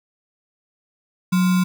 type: tone with sample-and-hold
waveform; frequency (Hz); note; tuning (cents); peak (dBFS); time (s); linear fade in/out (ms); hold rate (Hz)
sine; 182.9; F#3; -20; -14; 1.32-1.64; 10; 1225
effects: none